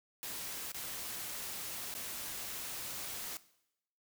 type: noise with dropouts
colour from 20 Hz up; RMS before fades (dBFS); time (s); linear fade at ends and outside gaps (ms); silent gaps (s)
white; -42; 0.23-3.37; 0; 0.718-0.745 / 1.94-1.95
effects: noise-tail reverb RT60 0.8 s tail -18 dB re dry